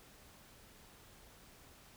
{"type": "silence", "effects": ["pink hiss -60 dBFS RMS until 1.96 s"]}